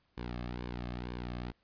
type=tone with flanger; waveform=sawtooth; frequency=60.5 Hz; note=B1; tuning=35 cents flat; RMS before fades=-40 dBFS; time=0.17-1.52 s; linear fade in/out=10 ms; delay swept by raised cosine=1.5 to 2.12 ms; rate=2.1 Hz; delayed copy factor=-0.6; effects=pink hiss -74 dBFS RMS until 1.63 s + resampled to 11025 Hz